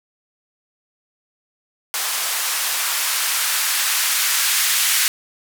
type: noise with band-pass filter sweep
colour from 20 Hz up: violet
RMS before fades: -20 dBFS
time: 1.94-5.08 s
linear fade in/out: 0 ms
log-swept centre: 850 to 1700 Hz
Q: 1
effects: none